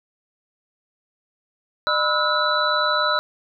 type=tone cluster; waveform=sine; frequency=605 / 994 / 1298 / 1445 / 3967 Hz; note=D#5 / B5 / E6 / F#6 / B7; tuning=-49 / +11 / -27 / -41 / +7 cents; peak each=-25 / -27 / -22 / -24 / -24 dBFS; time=1.87-3.19 s; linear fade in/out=0 ms; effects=none